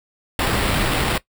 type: noise with sample-and-hold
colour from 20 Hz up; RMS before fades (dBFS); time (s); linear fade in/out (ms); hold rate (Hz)
pink; -20; 0.39-1.18; 2; 6300
effects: noise-tail reverb RT60 0.1 s tail -18 dB re dry